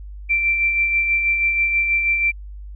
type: tone with tremolo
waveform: sine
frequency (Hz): 2349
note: D7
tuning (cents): 0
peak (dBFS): -14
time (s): 0.29-2.32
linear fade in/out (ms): 20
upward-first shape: sine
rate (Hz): 6.2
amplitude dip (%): 40
effects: added 50 Hz sine -32 dBFS peak until 2.75 s